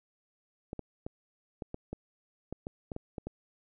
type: clicks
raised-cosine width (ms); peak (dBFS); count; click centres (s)
2; -24; 12; 0.731 / 0.793 / 1.065 / 1.622 / 1.744 / 1.93 / 2.526 / 2.669 / 2.918 / 2.964 / 3.182 / 3.27
effects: none